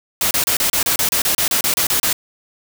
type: noise bursts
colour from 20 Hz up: white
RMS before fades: -17 dBFS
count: 15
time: 0.21-2.129 s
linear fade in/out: 2 ms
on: 99 ms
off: 31 ms
effects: none